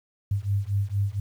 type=beating tone pair; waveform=sine; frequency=98 / 102.3 Hz; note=G2 / G#2; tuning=0 / -26 cents; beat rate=4.3 Hz; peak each=-26 dBFS; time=0.31-1.2 s; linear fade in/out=5 ms; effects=9-bit